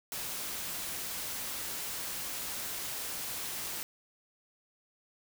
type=noise; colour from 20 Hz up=white; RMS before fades=-38 dBFS; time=0.12-3.83 s; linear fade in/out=0 ms; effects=none